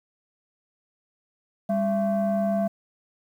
sine tone pair together, 199.7 / 671.7 Hz, G3 / E5, +32 / +32 cents, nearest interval octave + major sixth, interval 2100 cents, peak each -22 / -22 dBFS, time 1.69-2.68 s, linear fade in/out 10 ms, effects tanh soft clip ceiling -18 dBFS + 9-bit

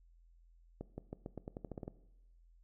accelerating click train, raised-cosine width 2 ms, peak -29 dBFS, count 12, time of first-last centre 0.81-1.879 s, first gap 170 ms, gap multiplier 0.88, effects noise-tail reverb RT60 0.9 s tail -18 dB re dry + added 42 Hz sine -61 dBFS peak until 2.63 s

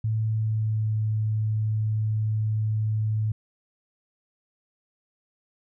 sine tone with pitch glide, 110 to 108.36 Hz, A2 to A2, 0 to -26 cents, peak -22 dBFS, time 0.04-3.32 s, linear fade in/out 5 ms, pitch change -26 cents, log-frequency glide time 0.23-0.97 s, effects none

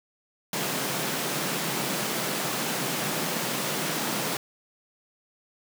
pink high-pass noise, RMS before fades -29 dBFS, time 0.53-4.37 s, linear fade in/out 2 ms, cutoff 130 Hz, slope 96 dB/octave, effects none

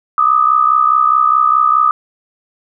sine tone pair together, 1200 / 1264.8 Hz, D6 / D#6, +37 / +28 cents, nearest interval minor second, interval 91 cents, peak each -11 dBFS, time 0.18-1.91 s, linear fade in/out 2 ms, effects none

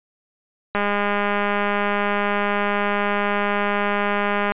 click train, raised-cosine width 0.5 ms, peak -7 dBFS, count 770, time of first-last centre 0.75-4.52 s, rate 204 Hz, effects resampled to 8000 Hz

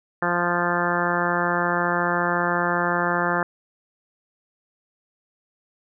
harmonic tone, 174.61 Hz, F3, in tune, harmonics 1 / 2 / 3 / 4 / 5 / 6 / 7 / 8 / 9 / 10, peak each -29 / -29 / -29 / -29 / -29 / -29 / -29 / -29 / -29 / -29 dBFS, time 0.22-3.43 s, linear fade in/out 2 ms, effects none

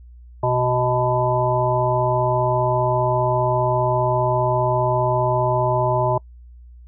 harmonic tone, 125 Hz, B2, 21 cents sharp, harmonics 1 / 3 / 5 / 7 / 8, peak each -22 / -25 / -21 / -23 / -25 dBFS, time 0.43-6.18 s, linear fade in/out 5 ms, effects noise-tail reverb RT60 0.1 s tail -26 dB re dry + added 60 Hz sine -40 dBFS peak until 6.87 s

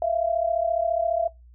sine tone pair together, 651.4 / 686 Hz, E5 / F5, -21 / -31 cents, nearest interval minor second, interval 90 cents, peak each -24 dBFS, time 0.02-1.28 s, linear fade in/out 2 ms, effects noise-tail reverb RT60 0.2 s tail -21 dB re dry + added 60 Hz sine -47 dBFS peak until 1.54 s

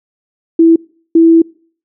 sine tone pair in turn, 329.6 / 329.6 Hz, E4 / E4, 0 / 0 cents, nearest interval unison, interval 0 cents, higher neither, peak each -3 dBFS, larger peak neither, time 0.59-0.76 / 1.15-1.42 s, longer second, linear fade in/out 5 ms, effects noise-tail reverb RT60 0.5 s tail -26 dB re dry

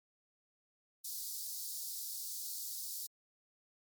white high-pass noise, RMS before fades -42 dBFS, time 1.04-3.07 s, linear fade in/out 10 ms, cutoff 4100 Hz, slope 48 dB/octave, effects MP3 96 kbps

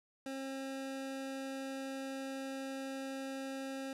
25% pulse tone, 268.8 Hz, C4, 47 cents sharp, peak -36 dBFS, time 0.26-3.93 s, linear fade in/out 2 ms, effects low-pass 11000 Hz 12 dB/octave

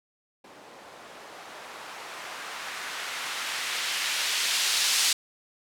violet noise with low-pass filter sweep, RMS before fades -31 dBFS, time 0.44-5.13 s, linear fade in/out 5 ms, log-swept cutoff 480 to 4300 Hz, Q 0.84, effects none

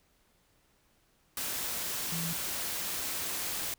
sine tone in noise, 166.9 Hz, E3, 22 cents sharp, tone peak -35 dBFS, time 2.12-2.33 s, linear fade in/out 2 ms, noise white, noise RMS -35 dBFS, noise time 1.37-3.74 s, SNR -3 dB, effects pink hiss -69 dBFS RMS until 3.78 s

